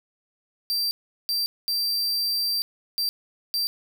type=tone bursts at uneven times; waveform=45% pulse; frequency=4699 Hz; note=D8; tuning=in tune; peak=-22 dBFS; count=5; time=0.7-0.91 / 1.29-1.46 / 1.68-2.62 / 2.98-3.09 / 3.54-3.67 s; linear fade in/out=0 ms; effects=none